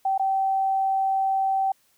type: tone with dropouts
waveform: sine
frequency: 773 Hz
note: G5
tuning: 24 cents flat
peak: -20 dBFS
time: 0.05-1.72 s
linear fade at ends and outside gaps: 5 ms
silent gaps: 0.179-0.195 s
effects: white hiss -64 dBFS RMS until 1.97 s

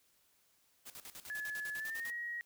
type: noise with tremolo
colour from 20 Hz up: white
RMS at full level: -49 dBFS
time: 0.85-2.12 s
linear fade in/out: 20 ms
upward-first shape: square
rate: 10 Hz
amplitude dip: 80%
type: tone with pitch glide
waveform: sine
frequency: 1709 to 1896.3 Hz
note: G#6 to A#6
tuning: +49 to +29 cents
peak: -38 dBFS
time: 1.3-2.41 s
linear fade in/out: 0 ms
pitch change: +180 cents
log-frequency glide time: 1.75-2.11 s
effects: white hiss -72 dBFS RMS until 2.45 s

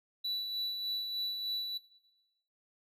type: tone with tremolo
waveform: triangle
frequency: 3951 Hz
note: B7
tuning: in tune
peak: -30 dBFS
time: 0.24-1.78 s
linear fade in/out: 10 ms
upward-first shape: sine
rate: 3.3 Hz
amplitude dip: 40%
effects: noise-tail reverb RT60 1.0 s tail -17 dB re dry

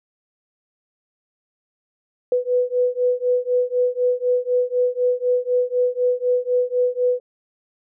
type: beating tone pair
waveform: sine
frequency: 493.9 / 497.9 Hz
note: B4 / B4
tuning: 0 / +14 cents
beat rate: 4 Hz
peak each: -20 / -20 dBFS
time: 2.32-7.2 s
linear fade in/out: 2 ms
effects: none

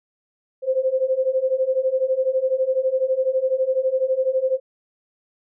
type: beating tone pair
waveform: sine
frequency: 515 / 527 Hz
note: C5 / C5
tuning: -28 / +12 cents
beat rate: 12 Hz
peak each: -22 / -20 dBFS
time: 0.62-4.6 s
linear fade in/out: 50 ms
effects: none

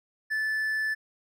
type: tone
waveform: triangle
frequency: 1747 Hz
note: A6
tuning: 13 cents flat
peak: -24 dBFS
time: 0.3-0.95 s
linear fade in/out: 20 ms
effects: none

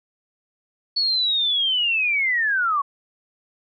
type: linear sweep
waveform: sine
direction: down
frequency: 4439 to 1089 Hz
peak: -18 dBFS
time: 0.96-2.82 s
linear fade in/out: 10 ms
effects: none

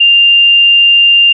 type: tone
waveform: sine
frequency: 2794 Hz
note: F7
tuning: in tune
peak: -3 dBFS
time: 0-1.33 s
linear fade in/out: 10 ms
effects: none

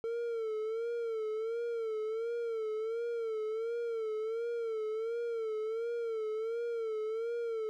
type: tone with vibrato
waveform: triangle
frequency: 451.2 Hz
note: A4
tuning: 44 cents sharp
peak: -31 dBFS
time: 0.04-7.69 s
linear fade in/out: 0 ms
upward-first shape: sine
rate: 1.4 Hz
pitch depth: 79 cents each way
effects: none

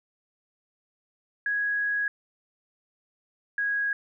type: tone pair in turn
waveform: sine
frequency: 1661.2 / 1649.7 Hz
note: G#6 / G#6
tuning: 0 / -12 cents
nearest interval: unison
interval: 12 cents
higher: first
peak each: -24 dBFS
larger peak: neither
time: 1.46-2.08 / 3.58-3.93 s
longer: first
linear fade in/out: 2 ms
effects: none

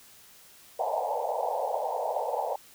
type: band-pass noise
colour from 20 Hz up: white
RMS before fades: -30 dBFS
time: 0.79-2.56 s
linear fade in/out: 5 ms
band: 470 to 920 Hz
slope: 96 dB/octave
effects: white hiss -54 dBFS RMS until 2.74 s

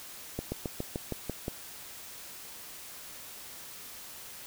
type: slowing click train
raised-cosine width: 2 ms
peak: -19 dBFS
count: 8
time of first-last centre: 0.39-1.481 s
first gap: 130 ms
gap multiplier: 1.06
effects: white hiss -46 dBFS RMS until 4.46 s

